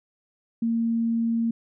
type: tone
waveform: sine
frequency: 229.8 Hz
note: A#3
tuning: 25 cents flat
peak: -21 dBFS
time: 0.62-1.51 s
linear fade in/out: 5 ms
effects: none